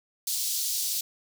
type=high-pass noise; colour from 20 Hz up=pink; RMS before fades=-29 dBFS; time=0.27-1.01 s; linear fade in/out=5 ms; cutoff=4200 Hz; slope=24 dB/octave; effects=none